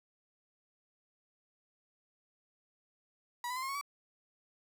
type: tone with pitch steps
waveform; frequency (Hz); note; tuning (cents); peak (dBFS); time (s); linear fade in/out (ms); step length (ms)
35% pulse; 969 / 1001.4 / 1035 / 1069.6 / 1105.4 / 1142.4; B5 / B5 / C6 / C6 / C#6 / D6; -33 / +24 / -19 / +38 / -5 / -48; -34; 3.44-3.812; 2; 62
effects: none